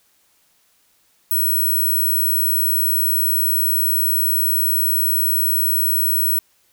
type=tone; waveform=sine; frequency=15930 Hz; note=B9; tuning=14 cents sharp; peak=-15 dBFS; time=1.31-6.39 s; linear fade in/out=0 ms; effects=white hiss -60 dBFS RMS until 6.72 s